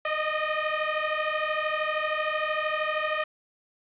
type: beating tone pair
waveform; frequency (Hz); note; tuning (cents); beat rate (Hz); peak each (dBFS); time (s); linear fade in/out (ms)
15% pulse; 610 / 623; D#5 / D#5; -34 / +2; 13; -22; 0.05-3.24; 5
effects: resampled to 8000 Hz + 8-bit